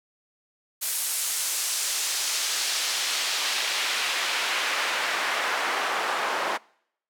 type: noise with band-pass filter sweep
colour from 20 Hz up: pink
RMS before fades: -27 dBFS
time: 0.81-6.58 s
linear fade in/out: 20 ms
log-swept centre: 11000 to 960 Hz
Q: 0.85
effects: noise-tail reverb RT60 0.7 s tail -25 dB re dry + high-pass 400 Hz 12 dB/octave